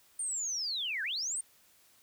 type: linear two-way sweep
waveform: sine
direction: down then up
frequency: 9000 to 1500 to 9000 Hz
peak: -32 dBFS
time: 0.19-1.41 s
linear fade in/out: 5 ms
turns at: 1.03 s
effects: white hiss -64 dBFS RMS until 2.02 s